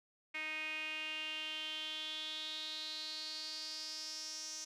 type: tone with band-pass filter sweep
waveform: sawtooth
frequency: 311.1 Hz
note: D#4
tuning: in tune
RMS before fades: -43 dBFS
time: 0.34-4.65 s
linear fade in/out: 10 ms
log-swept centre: 2300 to 5900 Hz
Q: 6.7
effects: none